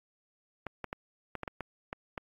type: clicks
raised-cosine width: 0.5 ms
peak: -21 dBFS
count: 9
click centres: 0.667 / 0.843 / 0.929 / 1.353 / 1.433 / 1.478 / 1.607 / 1.929 / 2.178 s
effects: AAC 32 kbps